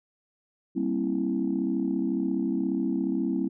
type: chord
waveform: sine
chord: C dominant seventh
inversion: second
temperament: equal with one note detuned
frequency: 196 / 233.1 / 267.6 / 329.6 Hz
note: G3 / Bb3 / C4 / E4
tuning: 0 / 0 / +39 / 0 cents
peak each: -30 / -31 / -28 / -29 dBFS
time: 0.75-3.49 s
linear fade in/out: 20 ms
effects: tanh soft clip ceiling -16 dBFS